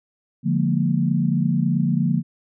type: chord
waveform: sine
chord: Bb dominant seventh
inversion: first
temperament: just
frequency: 145.68 / 174.81 / 209.8 / 233.1 Hz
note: D3 / F3 / Ab3 / Bb3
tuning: -14 / +2 / +18 / 0 cents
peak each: -22 / -21 / -27 / -23 dBFS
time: 0.43-2.23 s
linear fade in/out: 50 ms
effects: none